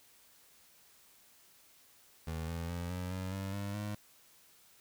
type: tone with pitch steps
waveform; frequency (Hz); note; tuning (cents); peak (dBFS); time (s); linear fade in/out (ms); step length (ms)
25% pulse; 80.8 / 83.79 / 86.9 / 90.12 / 93.46 / 96.92 / 100.52 / 104.24; E2 / E2 / F2 / F#2 / F#2 / G2 / G2 / G#2; -34 / +29 / -8 / -45 / +18 / -19 / +44 / +7; -33; 2.27-3.95; 5; 210
effects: white hiss -63 dBFS RMS until 4.8 s